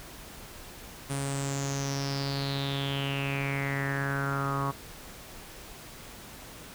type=tone with low-pass filter sweep; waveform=sawtooth; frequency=138.59 Hz; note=C#3; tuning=in tune; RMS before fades=-31 dBFS; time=1.09-4.72 s; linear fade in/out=20 ms; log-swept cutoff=9500 to 1100 Hz; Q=7.4; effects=pink hiss -46 dBFS RMS until 6.74 s